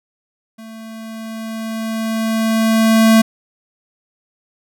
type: tone with level ramp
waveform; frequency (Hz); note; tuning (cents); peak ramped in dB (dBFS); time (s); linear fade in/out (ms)
square; 222.8; A3; +22; -34 to -7; 0.58-3.22; 10
effects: none